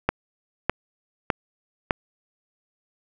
click train, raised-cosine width 0.5 ms, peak -4 dBFS, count 4, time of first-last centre 0.09-1.908 s, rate 1.65 Hz, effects none

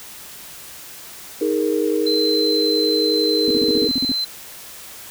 sine chord, D# suspended fourth, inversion none, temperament equal with one note detuned, 314.7 / 415.3 / 466.2 Hz, D#4 / G#4 / A#4, +20 / 0 / 0 cents, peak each -21 dBFS, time 1.41-3.88 s, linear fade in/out 5 ms
sine tone, 4076 Hz, C8, 46 cents flat, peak -19 dBFS, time 2.06-4.25 s, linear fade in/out 10 ms
sine tone bursts, 261.6 Hz, C4, in tune, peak -18 dBFS, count 10, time 3.48-4.117 s, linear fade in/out 0 ms, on 25 ms, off 43 ms
effects tanh soft clip ceiling -3 dBFS + white hiss -38 dBFS RMS until 5.1 s

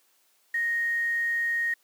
sine tone with quantisation, 1864.7 Hz, A#6, in tune, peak -24 dBFS, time 0.54-1.74 s, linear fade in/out 5 ms, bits 8, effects white hiss -66 dBFS RMS until 1.83 s + high-pass 300 Hz 12 dB/octave

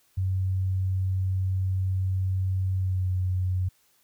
sine tone with pitch glide, 94.2 to 92.15 Hz, F#2 to F#2, +32 to -7 cents, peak -23 dBFS, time 0.17-3.69 s, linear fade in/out 10 ms, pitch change -39 cents, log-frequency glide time 2.76-3.1 s, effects white hiss -65 dBFS RMS until 4.03 s

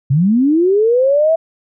sine linear sweep, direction up, 125.6 to 663 Hz, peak -9 dBFS, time 0.1-1.36 s, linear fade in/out 10 ms, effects none

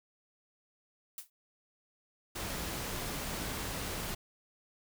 blue noise with exponential decay, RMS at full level -38 dBFS, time 1.18-1.3 s, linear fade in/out 2 ms, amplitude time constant 25 ms
pink noise, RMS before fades -38 dBFS, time 2.35-4.15 s, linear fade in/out 10 ms
effects none

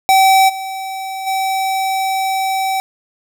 square tone with level steps, 768 Hz, G5, 36 cents flat, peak -8 / -23 / -16 dBFS, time 0.09-2.8 s, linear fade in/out 0 ms, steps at 0.48 / 1.26 s, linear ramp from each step 20 ms, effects none

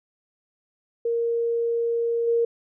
sine tone with level steps, 466.2 Hz, A#4, in tune, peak -21 / -18 dBFS, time 1.05-2.45 s, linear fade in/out 5 ms, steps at 2.27 s, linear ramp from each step 10 ms, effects none

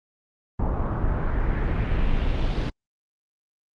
brown noise with low-pass filter sweep, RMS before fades -23 dBFS, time 0.59-2.7 s, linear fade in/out 5 ms, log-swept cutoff 940 to 4300 Hz, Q 1.8, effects Opus 32 kbps

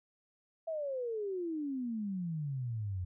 sine exponential sweep, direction down, 665 to 87.7 Hz, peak -34 dBFS, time 0.67-3.05 s, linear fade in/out 10 ms, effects none

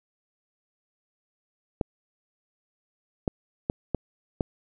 clicks, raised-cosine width 2 ms, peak -11 dBFS, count 5, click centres 1.812 / 3.278 / 3.699 / 3.947 / 4.408 s, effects none

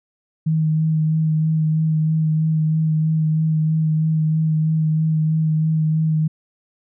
sine tone with vibrato, 157.4 Hz, D#3, 20 cents sharp, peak -15 dBFS, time 0.46-6.28 s, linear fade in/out 10 ms, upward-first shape sine, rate 3.1 Hz, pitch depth 17 cents each way, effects none

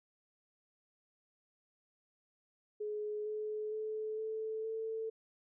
sine tone with pitch steps, 421.7 / 427.3 / 433.1 / 438.8 / 444.7 Hz, G#4 / G#4 / A4 / A4 / A4, +26 / +49 / -27 / -5 / +18 cents, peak -36 dBFS, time 2.8-5.1 s, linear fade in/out 10 ms, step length 460 ms, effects none

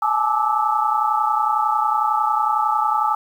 sine tone cluster, 842 / 873 / 1182 / 1304 Hz, G#5 / A5 / D6 / E6, +24 / -14 / +11 / -19 cents, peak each -22 dBFS, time 0.02-3.15 s, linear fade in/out 5 ms, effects 8-bit

